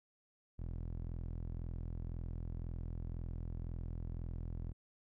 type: tone with band-pass filter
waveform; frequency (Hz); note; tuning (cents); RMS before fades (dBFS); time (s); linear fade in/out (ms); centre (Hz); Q
sawtooth; 41.94; E1; +31; -42; 0.58-4.73; 20; 87; 0.67
effects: none